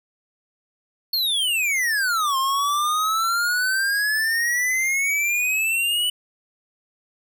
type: exponential two-way sweep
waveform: square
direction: down then up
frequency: 4403 to 1053 to 2983 Hz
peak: -20 dBFS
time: 1.13-6.1 s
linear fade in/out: 5 ms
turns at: 2.37 s
effects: none